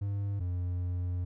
triangle tone pair in turn, 100.3 / 89.17 Hz, G2 / F2, +40 / +37 cents, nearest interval major second, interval 203 cents, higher first, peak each -28 dBFS, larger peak neither, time 0.01-0.4 / 0.4-1.25 s, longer second, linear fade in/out 10 ms, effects none

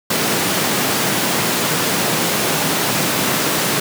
pink high-pass noise, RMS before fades -18 dBFS, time 0.1-3.8 s, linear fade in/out 5 ms, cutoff 140 Hz, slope 24 dB/octave, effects none

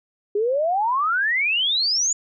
sine exponential sweep, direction up, 398.7 to 7030 Hz, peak -18 dBFS, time 0.35-2.13 s, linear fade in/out 5 ms, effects none

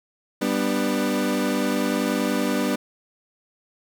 30% pulse chord, G major, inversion none, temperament equal with one note detuned, 196 / 246.9 / 297.2 Hz, G3 / B3 / D4, 0 / 0 / +21 cents, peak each -24 / -22 / -23 dBFS, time 0.41-2.76 s, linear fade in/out 10 ms, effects none

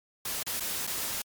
white noise with dropouts, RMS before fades -33 dBFS, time 0.25-1.22 s, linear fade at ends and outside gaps 5 ms, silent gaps 0.431-0.464 / 0.599-0.604 / 0.869-0.873 s, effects MP3 96 kbps

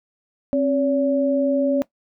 sine tone pair together, 268.1 / 568 Hz, C4 / C#5, +42 / +42 cents, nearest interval octave + minor second, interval 1300 cents, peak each -19 dBFS, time 0.53-1.82 s, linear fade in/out 0 ms, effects noise-tail reverb RT60 0.1 s tail -18 dB re dry

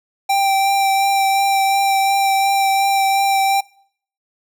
square tone with vibrato, 784 Hz, G5, in tune, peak -14 dBFS, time 0.29-3.61 s, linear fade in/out 10 ms, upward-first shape triangle, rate 2.8 Hz, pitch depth 16 cents each way, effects noise-tail reverb RT60 0.6 s tail -24 dB re dry

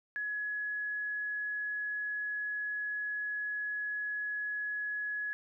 sine tone, 1687 Hz, G#6, 27 cents sharp, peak -33 dBFS, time 0.16-5.33 s, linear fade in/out 0 ms, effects none

